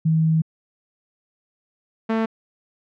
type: tone pair in turn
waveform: sine / sawtooth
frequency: 160 / 223.3 Hz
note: D#3 / A3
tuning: +49 / +26 cents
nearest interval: tritone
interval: 577 cents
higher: second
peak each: -15 dBFS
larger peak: neither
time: 0.05-0.42 / 2.09-2.26 s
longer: first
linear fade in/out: 10 ms
effects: low-pass 2000 Hz 12 dB/octave